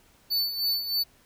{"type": "tone with tremolo", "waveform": "square", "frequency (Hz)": 4497, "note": "C#8", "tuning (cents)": 24, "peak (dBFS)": -23, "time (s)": [0.3, 1.04], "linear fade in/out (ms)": 20, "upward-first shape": "sine", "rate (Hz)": 3.2, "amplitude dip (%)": 65, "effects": ["pink hiss -60 dBFS RMS until 1.25 s"]}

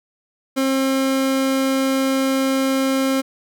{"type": "tone", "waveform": "30% pulse", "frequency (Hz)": 267.3, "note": "C4", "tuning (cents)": 37, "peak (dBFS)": -14, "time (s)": [0.56, 3.22], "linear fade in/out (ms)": 20, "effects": []}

